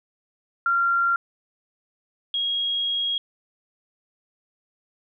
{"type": "tone pair in turn", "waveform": "sine", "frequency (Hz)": [1381, 3285], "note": ["F6", "G#7"], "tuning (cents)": [-20, -20], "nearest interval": "octave + minor third", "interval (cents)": 1500, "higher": "second", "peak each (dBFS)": [-18, -22], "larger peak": "first", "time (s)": [[0.66, 1.16], [2.34, 3.18]], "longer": "second", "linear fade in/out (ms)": 2, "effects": []}